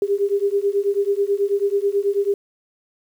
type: beating tone pair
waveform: sine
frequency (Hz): 397 / 406.2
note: G4 / G#4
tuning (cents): +22 / -38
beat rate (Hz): 9.2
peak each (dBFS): -20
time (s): 0.02-2.34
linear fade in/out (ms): 2
effects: 8-bit